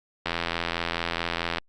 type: click train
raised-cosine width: 0.3 ms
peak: -10 dBFS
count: 113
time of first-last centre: 0.26-1.584 s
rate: 84.6 Hz
effects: Opus 48 kbps